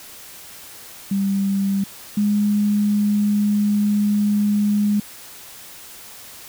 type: tone pair in turn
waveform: sine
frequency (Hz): 196.7 / 206.8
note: G3 / G#3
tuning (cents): +6 / -7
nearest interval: minor second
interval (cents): 87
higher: second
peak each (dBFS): -17 / -15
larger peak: second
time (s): 1.11-1.84 / 2.17-5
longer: second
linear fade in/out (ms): 5
effects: white hiss -40 dBFS RMS until 6.48 s